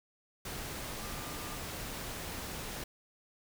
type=tone in noise; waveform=sine; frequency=1200 Hz; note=D6; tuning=37 cents sharp; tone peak=-50 dBFS; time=1.02-1.57 s; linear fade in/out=5 ms; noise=pink; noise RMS=-41 dBFS; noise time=0.45-2.84 s; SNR=-12 dB; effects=none